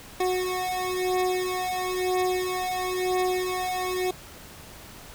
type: beating tone pair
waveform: 25% pulse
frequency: 366.7 / 367.7 Hz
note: F#4 / F#4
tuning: -15 / -11 cents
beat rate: 1 Hz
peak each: -24 dBFS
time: 0.2-4.11 s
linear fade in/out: 5 ms
effects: pink hiss -45 dBFS RMS until 5.14 s